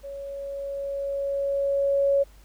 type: tone with level ramp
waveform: sine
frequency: 557 Hz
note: C#5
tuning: 8 cents sharp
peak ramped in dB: -34 to -17 dBFS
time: 0.03-2.24 s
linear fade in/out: 20 ms
effects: added 50 Hz sine -49 dBFS peak until 2.44 s + pink hiss -58 dBFS RMS until 2.44 s